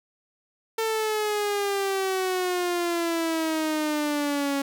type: exponential sweep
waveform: sawtooth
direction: down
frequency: 449.2 to 276.6 Hz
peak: -20 dBFS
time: 0.78-4.62 s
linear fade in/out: 5 ms
effects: none